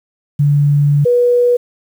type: tone pair in turn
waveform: sine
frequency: 144.7 / 486.7 Hz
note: D3 / B4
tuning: -25 / -25 cents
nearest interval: octave + major sixth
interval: 2100 cents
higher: second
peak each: -8 dBFS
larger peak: neither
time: 0.39-1.05 / 1.05-1.57 s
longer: first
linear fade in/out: 10 ms
effects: 7-bit